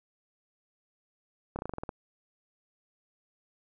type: slowing click train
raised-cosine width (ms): 1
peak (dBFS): -21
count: 9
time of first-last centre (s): 1.56-1.892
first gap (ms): 29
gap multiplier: 1.1
effects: none